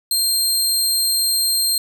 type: tone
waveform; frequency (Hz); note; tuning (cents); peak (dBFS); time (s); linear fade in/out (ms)
20% pulse; 4186; C8; 0; -10; 0.11-1.78; 2
effects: none